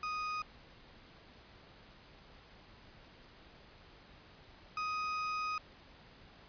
35% pulse tone pair in turn, 1244.5 / 1251.4 Hz, D#6 / D#6, 0 / +10 cents, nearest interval unison, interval 10 cents, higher second, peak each -34 / -33 dBFS, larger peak second, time 0.03-0.42 / 4.77-5.58 s, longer second, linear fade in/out 2 ms, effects pink hiss -58 dBFS RMS until 6.48 s + resampled to 11025 Hz

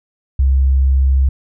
sine tone, 66.8 Hz, C2, 36 cents sharp, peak -9 dBFS, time 0.39-1.29 s, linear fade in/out 5 ms, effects none

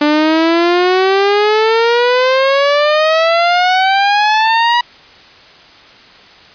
sawtooth exponential sweep, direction up, 293.7 to 969 Hz, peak -5 dBFS, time 0.01-4.81 s, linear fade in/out 5 ms, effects white hiss -40 dBFS RMS until 6.54 s + resampled to 11025 Hz

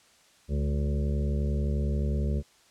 harmonic tone with a mistuned harmonic, 71.4 Hz, D2, 48 cents flat, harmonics 1 / 2 / 3 / 5 / 6 / 7 / 8, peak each -26 / -32 / -34 / -41 / -41 / -45 / -44 dBFS, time 0.48-2.43 s, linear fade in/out 50 ms, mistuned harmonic 2, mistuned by +39 cents, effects white hiss -60 dBFS RMS until 2.7 s + low-pass 8000 Hz 12 dB/octave

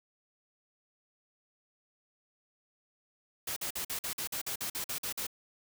white noise bursts, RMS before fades -36 dBFS, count 13, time 3.47-5.268 s, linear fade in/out 5 ms, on 94 ms, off 48 ms, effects none

